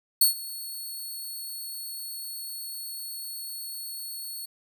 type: tone with ADSR envelope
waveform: 5% pulse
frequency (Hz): 4392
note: C#8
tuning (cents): -17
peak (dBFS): -8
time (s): 0.21-4.46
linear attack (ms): 5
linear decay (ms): 120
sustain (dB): -20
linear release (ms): 10
effects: none